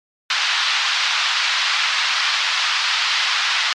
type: band-pass noise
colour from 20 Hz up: white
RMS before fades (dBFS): -19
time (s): 0.3-3.73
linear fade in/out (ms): 2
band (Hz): 1000 to 4600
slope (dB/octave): 24
effects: low-pass 7000 Hz 12 dB/octave + MP3 64 kbps